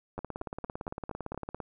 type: two click trains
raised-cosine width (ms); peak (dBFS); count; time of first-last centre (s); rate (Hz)
1; -22 / -23; 26 / 6; 0.19-1.602 / 0.18-1.346; 17.7 / 4.29
effects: none